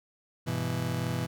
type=chord; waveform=35% pulse; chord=E minor; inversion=first; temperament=just; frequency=98.89 / 123.61 / 164.81 Hz; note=G2 / B2 / E3; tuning=+16 / +2 / 0 cents; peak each=-35 / -30 / -32 dBFS; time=0.46-1.27 s; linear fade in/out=20 ms; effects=none